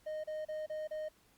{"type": "tone bursts", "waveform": "triangle", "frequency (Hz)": 618, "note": "D#5", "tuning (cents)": -12, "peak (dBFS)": -35, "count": 5, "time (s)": [0.06, 1.088], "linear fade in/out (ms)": 10, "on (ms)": 180, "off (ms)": 32, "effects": ["pink hiss -68 dBFS RMS until 1.37 s", "Opus 48 kbps"]}